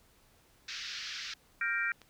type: band-pass noise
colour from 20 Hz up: white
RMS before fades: -41 dBFS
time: 0.68-1.34 s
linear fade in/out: 5 ms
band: 1400 to 5600 Hz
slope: 48 dB/octave
type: chord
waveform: sine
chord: G minor seventh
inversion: third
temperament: equal with one note detuned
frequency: 1396.9 / 1581.6 / 1864.7 / 2349 Hz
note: F6 / G6 / Bb6 / D7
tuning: 0 / +15 / 0 / 0 cents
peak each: -35 dBFS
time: 1.61-1.92 s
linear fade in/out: 2 ms
type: click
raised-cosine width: 0.2 ms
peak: -34 dBFS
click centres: 2.017 s
effects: pink hiss -65 dBFS RMS until 2.09 s